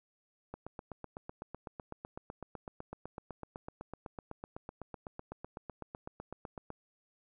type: click train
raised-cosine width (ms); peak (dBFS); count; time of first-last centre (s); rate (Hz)
1; -28; 50; 0.54-6.704; 7.95
effects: none